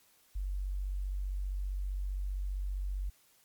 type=tone; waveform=sine; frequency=47.62 Hz; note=G1; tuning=49 cents flat; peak=-32 dBFS; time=0.35-3.1 s; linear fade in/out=10 ms; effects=white hiss -66 dBFS RMS until 3.44 s + MP3 96 kbps